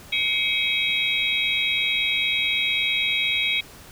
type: tone cluster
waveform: sine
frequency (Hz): 2160 / 2289 / 2544 / 3296 / 3804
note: C#7 / D7 / D#7 / G#7 / A#7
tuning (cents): -45 / -45 / +38 / -14 / +34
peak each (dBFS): -30 / -26 / -27 / -26 / -26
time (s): 0.12-3.61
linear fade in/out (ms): 10
effects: pink hiss -45 dBFS RMS until 3.91 s